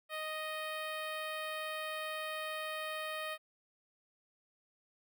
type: tone with notch filter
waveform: 10% pulse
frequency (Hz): 622.3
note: D#5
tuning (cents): 0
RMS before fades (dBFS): -40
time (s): 0.09-3.38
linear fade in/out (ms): 50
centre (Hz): 6700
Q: 0.66
effects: none